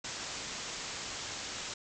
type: low-pass noise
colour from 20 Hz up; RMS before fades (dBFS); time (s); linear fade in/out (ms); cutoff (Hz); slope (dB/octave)
white; -41; 0.04-1.74; 5; 7600; 96
effects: none